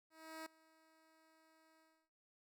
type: tone with ADSR envelope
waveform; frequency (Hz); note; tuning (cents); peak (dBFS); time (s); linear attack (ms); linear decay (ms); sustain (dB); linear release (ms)
10% pulse; 319.2; D#4; +44; -38; 0.1-2.1; 360; 5; -23; 300
effects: none